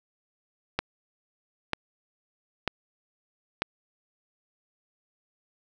click train, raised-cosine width 0.3 ms, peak -9 dBFS, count 4, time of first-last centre 0.79-3.62 s, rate 1.06 Hz, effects none

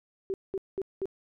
sine tone bursts, 385.6 Hz, G4, 28 cents flat, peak -28 dBFS, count 4, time 0.3-1.056 s, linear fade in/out 0 ms, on 39 ms, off 200 ms, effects none

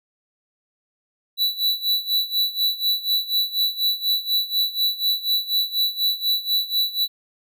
square tone with tremolo, 3951 Hz, B7, in tune, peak -17 dBFS, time 1.37-7.08 s, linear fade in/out 50 ms, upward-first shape sine, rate 4.1 Hz, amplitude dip 85%, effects none

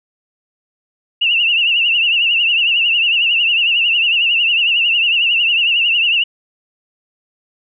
sine tone with vibrato, 2775 Hz, F7, 12 cents flat, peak -11 dBFS, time 1.21-6.24 s, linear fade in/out 10 ms, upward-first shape triangle, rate 11 Hz, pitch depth 110 cents each way, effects none

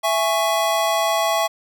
square chord, C# minor, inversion first, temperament just, 665.2 / 831.5 / 1108.7 Hz, E5 / G#5 / C#6, +16 / +2 / 0 cents, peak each -21 / -24 / -24 dBFS, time 0.03-1.48 s, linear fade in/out 20 ms, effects none

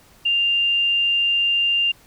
sine tone, 2794 Hz, F7, in tune, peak -16 dBFS, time 0.25-1.92 s, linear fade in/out 10 ms, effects pink hiss -52 dBFS RMS until 2.06 s

